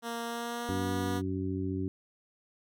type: tone with pitch glide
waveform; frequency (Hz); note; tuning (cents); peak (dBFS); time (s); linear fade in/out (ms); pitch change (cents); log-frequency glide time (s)
10% pulse; 233.1 to 241.6; A#3 to B3; 0 to -38; -26; 0.02-1.22; 50; +62; 0.25-0.91
type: harmonic tone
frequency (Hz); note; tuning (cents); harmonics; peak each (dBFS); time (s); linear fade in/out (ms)
94.3; F#2; +33; 1 / 2 / 3 / 4; -35 / -38 / -34 / -38; 0.69-1.88; 0
effects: none